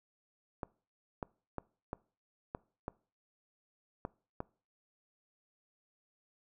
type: clicks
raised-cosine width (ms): 1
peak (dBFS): -23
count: 8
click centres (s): 0.632 / 1.228 / 1.583 / 1.931 / 2.549 / 2.881 / 4.051 / 4.404
effects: noise-tail reverb RT60 0.4 s tail -23 dB re dry